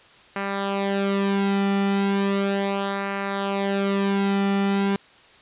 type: tone with flanger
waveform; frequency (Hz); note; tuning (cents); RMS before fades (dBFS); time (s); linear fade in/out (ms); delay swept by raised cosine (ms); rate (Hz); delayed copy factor
sawtooth; 197.8; G3; +16; -23; 0.36-4.96; 2; 0.28 to 1.88; 0.36; -0.7
effects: white hiss -51 dBFS RMS until 5.41 s + resampled to 8000 Hz